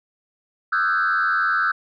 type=tone with frequency modulation; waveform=sine; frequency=1429 Hz; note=F6; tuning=39 cents sharp; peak=-16 dBFS; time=0.72-1.72 s; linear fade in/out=10 ms; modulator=90.5 Hz; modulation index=1.9; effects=tanh soft clip ceiling -14 dBFS